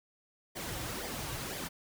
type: noise with flanger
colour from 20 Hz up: pink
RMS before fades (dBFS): -39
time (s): 0.55-1.69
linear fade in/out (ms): 20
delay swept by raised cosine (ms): 0.73 to 4.83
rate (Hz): 2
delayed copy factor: -0.65
effects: none